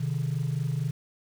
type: tone pair together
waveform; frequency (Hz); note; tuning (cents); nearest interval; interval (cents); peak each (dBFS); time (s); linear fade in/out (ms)
sine; 128.8 / 153.17; C3 / D#3; -27 / -27; minor third; 300; -27; 0-0.91; 10
effects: tanh soft clip ceiling -22 dBFS + 8-bit